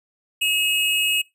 square tone pair together, 2573 / 2867 Hz, E7 / F7, -43 / +45 cents, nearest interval major second, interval 188 cents, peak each -23 / -21 dBFS, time 0.41-1.22 s, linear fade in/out 10 ms, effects noise-tail reverb RT60 0.2 s tail -21 dB re dry + resampled to 32000 Hz

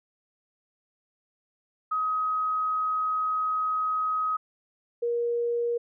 sine tone pair in turn, 1264 / 473.5 Hz, D#6 / A#4, +27 / +27 cents, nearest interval octave + perfect fourth, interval 1700 cents, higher first, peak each -24 dBFS, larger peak neither, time 1.91-4.37 / 5.02-5.78 s, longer first, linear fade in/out 10 ms, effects none

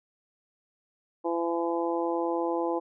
harmonic tone, 169.1 Hz, E3, 44 cents sharp, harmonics 2 / 3 / 4 / 5 / 6, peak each -29 / -31 / -36 / -33 / -37 dBFS, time 1.24-2.8 s, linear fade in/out 20 ms, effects none

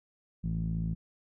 sawtooth tone with low-pass filter, 55 Hz, A1, in tune, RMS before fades -32 dBFS, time 0.43-0.95 s, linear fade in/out 20 ms, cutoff 180 Hz, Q 6.1, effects none

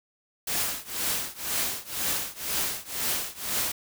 white noise with tremolo, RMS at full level -26 dBFS, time 0.47-3.72 s, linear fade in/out 5 ms, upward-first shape triangle, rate 2 Hz, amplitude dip 95%, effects none

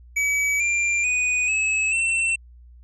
square tone with pitch steps, 2282 / 2379 / 2480 / 2585 / 2695 Hz, C#7 / D7 / D#7 / E7 / E7, +50 / +22 / -6 / -34 / +38 cents, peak -20 dBFS, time 0.16-2.36 s, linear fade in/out 10 ms, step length 440 ms, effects added 60 Hz sine -44 dBFS peak until 2.83 s + resampled to 24000 Hz

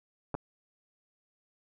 clicks, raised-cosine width 1 ms, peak -20 dBFS, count 2, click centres 0.343 / 0.35 s, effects none

